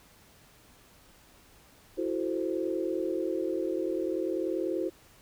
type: chord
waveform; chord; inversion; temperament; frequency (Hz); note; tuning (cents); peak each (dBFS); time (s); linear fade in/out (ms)
sine; F# half-diminished seventh; third; equal; 329.6 / 370 / 440 / 523.3; E4 / F#4 / A4 / C5; 0 / 0 / 0 / 0; -32 / -32 / -38 / -35; 1.97-4.9; 20
effects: pink hiss -58 dBFS RMS until 5.21 s